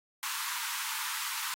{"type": "high-pass noise", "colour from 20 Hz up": "pink", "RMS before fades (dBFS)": -36, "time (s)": [0.23, 1.54], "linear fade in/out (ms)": 0, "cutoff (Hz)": 890, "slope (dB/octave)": 96, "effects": ["AAC 48 kbps"]}